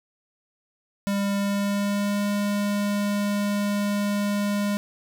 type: tone with pitch glide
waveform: square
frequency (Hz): 200.1 to 204.1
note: G3 to G#3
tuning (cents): +36 to -30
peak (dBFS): -23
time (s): 1.07-4.77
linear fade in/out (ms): 0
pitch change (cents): +34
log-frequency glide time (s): 1.34-2.28
effects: none